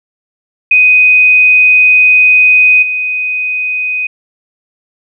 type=tone with level steps; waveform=sine; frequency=2500 Hz; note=D#7; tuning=8 cents sharp; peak=-3 / -12 dBFS; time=0.71-4.07 s; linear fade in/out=5 ms; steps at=2.82 s; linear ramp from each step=10 ms; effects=none